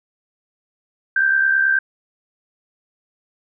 sine tone with amplitude modulation, 1568 Hz, G6, in tune, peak -11 dBFS, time 1.16-1.79 s, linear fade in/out 5 ms, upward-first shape sine, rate 69.4 Hz, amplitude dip 55%, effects none

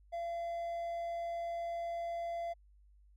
triangle tone, 682 Hz, F5, 41 cents flat, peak -34 dBFS, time 0.12-2.54 s, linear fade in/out 20 ms, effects added 50 Hz sine -60 dBFS peak until 3.16 s

